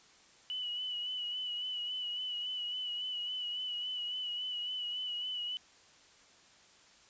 sine tone with vibrato, 2960 Hz, F#7, in tune, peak -35 dBFS, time 0.5-5.57 s, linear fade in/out 0 ms, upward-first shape sine, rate 3.6 Hz, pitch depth 37 cents each way, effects white hiss -61 dBFS RMS until 7.09 s + resampled to 16000 Hz

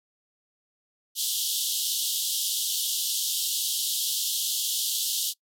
pink band-pass noise, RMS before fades -28 dBFS, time 1.15-5.34 s, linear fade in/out 50 ms, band 3000 to 16000 Hz, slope 96 dB/octave, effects noise-tail reverb RT60 0.1 s tail -23 dB re dry

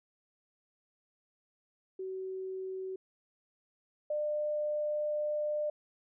sine tone pair in turn, 377.6 / 599.4 Hz, F#4 / D5, +35 / +35 cents, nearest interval minor sixth, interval 800 cents, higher second, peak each -36 / -30 dBFS, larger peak second, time 1.99-2.96 / 4.1-5.7 s, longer second, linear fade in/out 5 ms, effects none

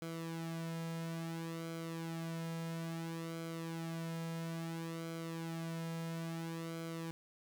sawtooth tone with flanger, 164.81 Hz, E3, in tune, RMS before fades -42 dBFS, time 0.02-7.11 s, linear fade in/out 0 ms, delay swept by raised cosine 1.1 to 2.7 ms, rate 0.59 Hz, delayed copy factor -0.65, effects none

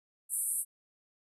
pink band-pass noise, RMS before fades -33 dBFS, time 0.29-0.65 s, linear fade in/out 50 ms, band 8400 to 12000 Hz, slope 96 dB/octave, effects none

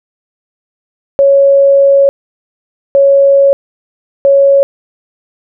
sine tone bursts at uneven times, 554.4 Hz, C#5, in tune, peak -3 dBFS, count 3, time 1.19-2.09 / 2.95-3.53 / 4.25-4.63 s, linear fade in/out 0 ms, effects none

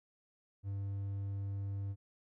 triangle tone with hard clipping, 99.1 Hz, G2, 19 cents sharp, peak -37 dBFS, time 0.63-1.96 s, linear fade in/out 50 ms, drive 6 dB, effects none

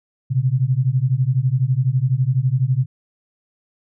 sine beating tone pair, 123.47 / 135.47 Hz, B2 / C#3, 0 / -39 cents, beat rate 12 Hz, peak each -18 dBFS, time 0.3-2.86 s, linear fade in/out 20 ms, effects none

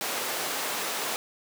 pink high-pass noise, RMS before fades -31 dBFS, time 0.01-1.16 s, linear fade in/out 0 ms, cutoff 470 Hz, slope 12 dB/octave, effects none

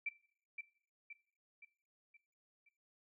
sine tone with echo, 2336 Hz, D7, 10 cents flat, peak -36 dBFS, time 0.06-0.09 s, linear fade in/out 5 ms, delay 520 ms, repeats 5, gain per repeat -6 dB, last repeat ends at 2.69 s, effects noise-tail reverb RT60 0.6 s tail -19 dB re dry

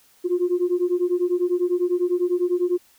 sine beating tone pair, 351 / 361 Hz, F4 / F#4, +9 / -43 cents, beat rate 10 Hz, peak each -21 dBFS, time 0.24-2.78 s, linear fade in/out 20 ms, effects tanh soft clip ceiling -12 dBFS + white hiss -57 dBFS RMS until 2.98 s

